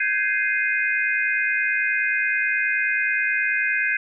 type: chord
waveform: sine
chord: Ab major seventh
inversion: third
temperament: equal with one note detuned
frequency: 1551.8 / 1661.2 / 2093 / 2489 Hz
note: G6 / Ab6 / C7 / Eb7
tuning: -18 / 0 / 0 / 0 cents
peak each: -25 dBFS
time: 0-3.97 s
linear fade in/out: 5 ms
effects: none